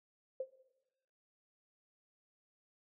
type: tone with exponential decay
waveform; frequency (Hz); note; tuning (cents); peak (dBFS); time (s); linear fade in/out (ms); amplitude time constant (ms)
sine; 523.3; C5; 0; -32; 0.4-0.49; 5; 19
effects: noise-tail reverb RT60 1.0 s tail -17 dB re dry